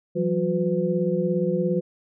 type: tone cluster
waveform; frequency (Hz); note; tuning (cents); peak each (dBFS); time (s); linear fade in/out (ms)
sine; 170.3 / 187.5 / 362 / 503; F3 / F#3 / F#4 / B4; -43 / +23 / -38 / +32; -26; 0.15-1.81; 20
effects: none